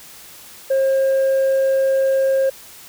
sine tone, 536 Hz, C5, 42 cents sharp, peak -11 dBFS, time 0.7-2.5 s, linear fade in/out 10 ms, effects tanh soft clip ceiling -13 dBFS + white hiss -41 dBFS RMS until 2.88 s

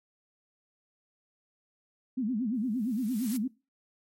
sine tone with vibrato, 233.1 Hz, A#3, in tune, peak -27 dBFS, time 2.17-3.48 s, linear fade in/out 10 ms, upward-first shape sine, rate 8.7 Hz, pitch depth 230 cents each way
blue noise with exponential growth, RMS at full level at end -36 dBFS, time 2.54-3.37 s, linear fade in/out 5 ms, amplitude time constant 180 ms
effects noise-tail reverb RT60 0.3 s tail -22 dB re dry + MP3 64 kbps

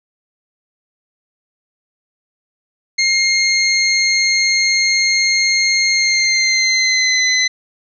20% pulse tone with pitch glide, 2132 to 2024 Hz, C7 to B6, +32 to +42 cents, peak -7 dBFS, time 2.98-7.48 s, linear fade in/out 10 ms, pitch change -90 cents, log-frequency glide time 5.92-7.24 s, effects resampled to 16000 Hz + 8-bit

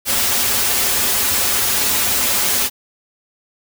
white noise with comb filter, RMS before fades -17 dBFS, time 0.05-2.7 s, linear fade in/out 50 ms, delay 6.4 ms, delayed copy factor -0.95, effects none

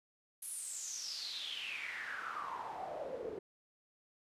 pink noise with band-pass filter sweep, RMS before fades -43 dBFS, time 0.42-3.39 s, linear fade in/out 5 ms, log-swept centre 11000 to 390 Hz, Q 7.5, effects resampled to 32000 Hz

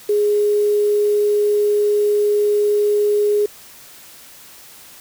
sine tone with quantisation, 415.3 Hz, G#4, in tune, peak -13 dBFS, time 0.09-3.46 s, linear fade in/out 5 ms, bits 6, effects white hiss -42 dBFS RMS until 5 s

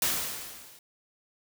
white noise with level ramp, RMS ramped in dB -25 to -54 dBFS, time 0.02-0.79 s, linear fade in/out 2 ms, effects none

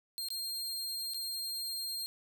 sawtooth tone with dropouts, 4203 Hz, C8, 7 cents sharp, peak -33 dBFS, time 0.18-2.06 s, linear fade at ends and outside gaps 0 ms, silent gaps 0.286-0.304 / 1.136-1.144 s, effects none

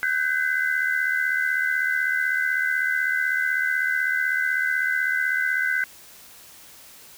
sine tone cluster, 1512 / 1588 / 2029 Hz, F#6 / G6 / B6, +37 / +22 / +46 cents, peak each -23 / -26 / -27 dBFS, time 0.03-5.84 s, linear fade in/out 0 ms, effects white hiss -47 dBFS RMS until 7.17 s

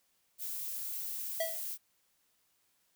violet noise, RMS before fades -39 dBFS, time 0.38-1.78 s, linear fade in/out 50 ms
square tone with exponential decay, 653 Hz, E5, 17 cents flat, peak -29 dBFS, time 1.4-1.65 s, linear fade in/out 5 ms, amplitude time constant 53 ms
effects white hiss -74 dBFS RMS until 2.95 s

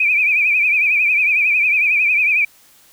sine tone with vibrato, 2423 Hz, D#7, 47 cents flat, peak -12 dBFS, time 0-2.45 s, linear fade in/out 5 ms, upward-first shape triangle, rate 11 Hz, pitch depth 110 cents each way, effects white hiss -50 dBFS RMS until 2.92 s

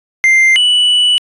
triangle tone pair in turn, 2093 / 2960 Hz, C7 / F#7, 0 / 0 cents, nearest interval tritone, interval 600 cents, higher second, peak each -4 / -6 dBFS, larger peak first, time 0.24-0.56 / 0.56-1.18 s, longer second, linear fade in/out 0 ms, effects resampled to 24000 Hz

